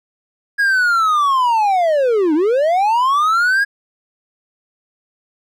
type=linear two-way sweep; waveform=triangle; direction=down then up; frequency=1661.2 to 291 to 1661.2 Hz; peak=-10 dBFS; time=0.58-3.65 s; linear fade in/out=20 ms; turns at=2.34 s; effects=none